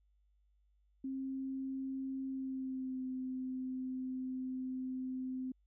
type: tone with pitch glide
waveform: sine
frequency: 266.4 to 258.1 Hz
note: C4 to C4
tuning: +31 to -23 cents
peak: -37 dBFS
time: 1.04-5.52 s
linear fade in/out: 5 ms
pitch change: -54 cents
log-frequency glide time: 2.27-3.04 s
effects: added 50 Hz sine -69 dBFS peak until 5.66 s